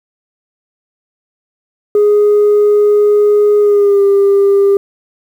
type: tone with pitch glide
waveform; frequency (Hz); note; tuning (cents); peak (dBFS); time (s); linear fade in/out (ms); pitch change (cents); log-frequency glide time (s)
sine; 415.3 to 398.2; G#4 to G4; 0 to +27; -4; 1.95-4.77; 2; -73; 3.6-4.02
effects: tanh soft clip ceiling -4 dBFS + 7-bit